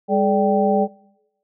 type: tone cluster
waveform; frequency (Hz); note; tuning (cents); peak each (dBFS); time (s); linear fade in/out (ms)
sine; 202.3 / 426.3 / 585 / 779; G#3 / G#4 / D5 / G5; -45 / +45 / -7 / -11; -20; 0.08-0.88; 50
effects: noise-tail reverb RT60 0.9 s tail -22 dB re dry